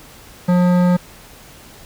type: tone with hard clipping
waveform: triangle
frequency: 178.6 Hz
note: F3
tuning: 39 cents sharp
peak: -13 dBFS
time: 0.48-0.97 s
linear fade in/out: 10 ms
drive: 18 dB
effects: pink hiss -42 dBFS RMS until 1.85 s